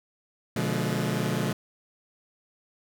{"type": "chord", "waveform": "sawtooth", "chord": "B diminished seventh", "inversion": "none", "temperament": "just", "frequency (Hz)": [123.47, 148.16, 177.8, 213.4], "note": ["B2", "D3", "F3", "Ab3"], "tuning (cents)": [0, 16, 31, 47], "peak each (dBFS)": -27, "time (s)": [0.56, 1.53], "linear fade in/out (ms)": 5, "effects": []}